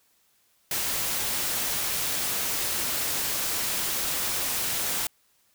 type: noise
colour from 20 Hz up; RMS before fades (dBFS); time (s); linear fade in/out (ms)
white; -28; 0.71-5.07; 2
effects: white hiss -66 dBFS RMS until 5.54 s